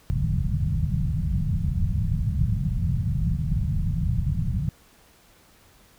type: low-pass noise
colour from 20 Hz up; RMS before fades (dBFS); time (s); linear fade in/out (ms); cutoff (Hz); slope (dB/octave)
white; -24; 0.1-4.69; 0; 170; 48
effects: pink hiss -56 dBFS RMS until 5.98 s